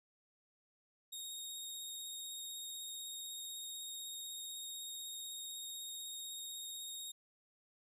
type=tone with vibrato; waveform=20% pulse; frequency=3731 Hz; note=A#7; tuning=1 cent sharp; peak=-38 dBFS; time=1.12-7.12 s; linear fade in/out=10 ms; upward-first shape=sine; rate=16 Hz; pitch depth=20 cents each way; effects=none